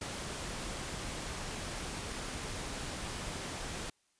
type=noise; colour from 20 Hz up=pink; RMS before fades=-40 dBFS; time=0.01-3.9 s; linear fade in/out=5 ms; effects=white hiss -74 dBFS RMS until 4.19 s + resampled to 22050 Hz